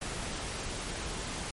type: noise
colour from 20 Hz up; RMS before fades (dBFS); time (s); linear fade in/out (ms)
pink; -37; 0.01-1.51; 10
effects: MP3 48 kbps